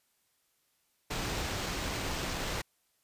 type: noise with sample-and-hold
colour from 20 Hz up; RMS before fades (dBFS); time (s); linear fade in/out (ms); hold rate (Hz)
pink; -35; 1.1-2.62; 10; 11025
effects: white hiss -74 dBFS RMS until 3.03 s + resampled to 32000 Hz